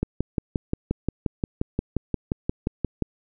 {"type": "click train", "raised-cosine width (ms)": 3, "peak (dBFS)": -10, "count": 18, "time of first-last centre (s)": [0.03, 3.023], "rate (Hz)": 5.68, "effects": []}